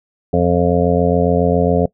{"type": "harmonic tone", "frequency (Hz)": 87.31, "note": "F2", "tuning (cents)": 0, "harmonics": [1, 2, 3, 5, 6, 7, 8], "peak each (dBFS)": [-20, -17, -20, -17, -19, -22, -22], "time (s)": [0.33, 1.86], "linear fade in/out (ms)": 5, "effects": ["noise-tail reverb RT60 0.1 s tail -21 dB re dry"]}